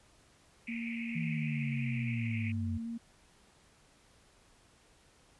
pink band-pass noise, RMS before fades -44 dBFS, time 0.67-2.52 s, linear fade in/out 5 ms, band 2100 to 2600 Hz, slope 96 dB/octave
sine tone with vibrato, 230 Hz, A#3, 23 cents flat, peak -36 dBFS, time 0.68-2.98 s, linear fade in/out 10 ms, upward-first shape square, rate 0.92 Hz, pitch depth 12 cents each way
sine linear sweep, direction down, 164.7 to 88.6 Hz, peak -33 dBFS, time 1.15-2.78 s, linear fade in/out 10 ms
effects pink hiss -64 dBFS RMS until 5.39 s + resampled to 24000 Hz

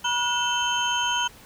sine tone cluster, 966 / 1453 / 2655 / 3076 / 6430 Hz, B5 / F#6 / E7 / G7 / G8, -39 / -32 / +12 / -33 / +43 cents, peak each -26 / -29 / -34 / -26 / -32 dBFS, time 0.04-1.28 s, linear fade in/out 10 ms, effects pink hiss -49 dBFS RMS until 1.45 s

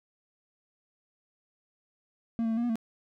triangle tone with pitch steps, 229.8 / 225.5 / 223.9 / 236 / 241.6 / 224.3 Hz, A#3 / A3 / A3 / A#3 / B3 / A3, -25 / +43 / +30 / +22 / -38 / +34 cents, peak -24 dBFS, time 2.39-2.756 s, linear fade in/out 0 ms, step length 61 ms, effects none

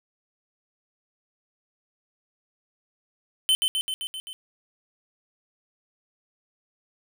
square tone with echo, 3063 Hz, G7, 41 cents flat, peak -18 dBFS, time 3.49-3.55 s, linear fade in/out 0 ms, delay 130 ms, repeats 6, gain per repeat -3 dB, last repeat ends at 4.33 s, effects none

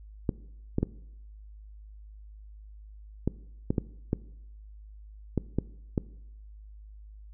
clicks, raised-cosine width 3 ms, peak -12 dBFS, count 10, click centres 0.292 / 0.784 / 0.83 / 3.276 / 3.705 / 3.782 / 4.131 / 5.377 / 5.586 / 5.978 s, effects noise-tail reverb RT60 0.8 s tail -20 dB re dry + added 52 Hz sine -45 dBFS peak until 7.33 s

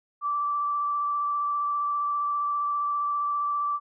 sine tone with vibrato, 1165 Hz, D6, 14 cents flat, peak -24 dBFS, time 0.21-3.8 s, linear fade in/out 50 ms, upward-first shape square, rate 15 Hz, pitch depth 8 cents each way, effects none

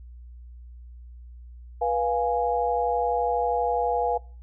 sine chord, F diminished, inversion second, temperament equal with one note detuned, 487.4 / 698.5 / 830.6 Hz, Cb5 / F5 / Ab5, -23 / 0 / 0 cents, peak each -26 dBFS, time 1.81-4.18 s, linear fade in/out 10 ms, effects noise-tail reverb RT60 0.4 s tail -22 dB re dry + added 60 Hz sine -41 dBFS peak until 4.42 s

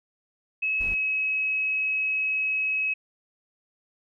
sine tone with pitch glide, 2577 to 2561 Hz, E7 to D#7, -40 to +49 cents, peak -23 dBFS, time 0.62-2.94 s, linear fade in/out 10 ms, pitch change -11 cents, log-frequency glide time 0.8-0.9 s
brown noise, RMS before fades -36 dBFS, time 0.8-0.95 s, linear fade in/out 10 ms
effects none

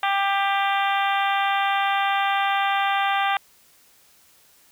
harmonic tone, 395.5 Hz, G4, 15 cents sharp, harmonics 2 / 3 / 4 / 5 / 6 / 7 / 8 / 9, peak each -22 / -26 / -28 / -30 / -32 / -33 / -34 / -35 dBFS, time 0.03-3.37 s, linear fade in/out 2 ms, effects white hiss -56 dBFS RMS until 4.71 s

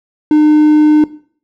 triangle tone, 303.3 Hz, D#4, 44 cents flat, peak -3 dBFS, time 0.31-1.04 s, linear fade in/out 2 ms, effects noise-tail reverb RT60 0.5 s tail -18 dB re dry

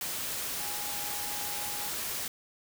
sine tone in noise, 826 Hz, G#5, 10 cents flat, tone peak -43 dBFS, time 0.6-1.89 s, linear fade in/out 2 ms, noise white, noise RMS -35 dBFS, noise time 0.01-2.28 s, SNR -11 dB, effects none

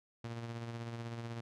sawtooth tone with tremolo, 116.54 Hz, A#2, in tune, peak -35 dBFS, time 0.24-1.41 s, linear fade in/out 5 ms, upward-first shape sine, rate 16 Hz, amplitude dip 40%, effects low-pass 6000 Hz 12 dB/octave

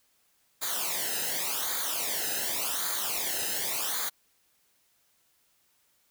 white noise with flanger, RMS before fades -31 dBFS, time 0.61-4.1 s, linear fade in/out 20 ms, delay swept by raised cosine 0.36 to 0.89 ms, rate 0.88 Hz, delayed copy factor -0.8, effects white hiss -69 dBFS RMS until 6.1 s

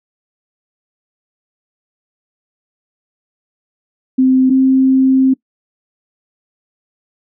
sine tone pair in turn, 260 / 263.6 Hz, C4 / C4, -11 / +13 cents, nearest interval unison, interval 24 cents, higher second, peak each -7 dBFS, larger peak neither, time 4.18-4.5 / 4.5-5.34 s, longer second, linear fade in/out 10 ms, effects noise-tail reverb RT60 0.1 s tail -22 dB re dry

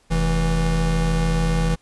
square tone pair together, 43.36 / 163.7 Hz, F1 / E3, -12 / -12 cents, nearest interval octave + major seventh, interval 2300 cents, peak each -21 dBFS, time 0.1-1.76 s, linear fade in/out 20 ms, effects pink hiss -59 dBFS RMS until 1.81 s + resampled to 24000 Hz

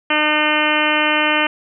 harmonic tone, 303.3 Hz, D#4, 44 cents flat, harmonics 1 / 2 / 3 / 4 / 5 / 6 / 7 / 8 / 9 / 10, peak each -23 / -23 / -23 / -23 / -23 / -23 / -23 / -23 / -23 / -23 dBFS, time 0.1-1.47 s, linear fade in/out 5 ms, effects none

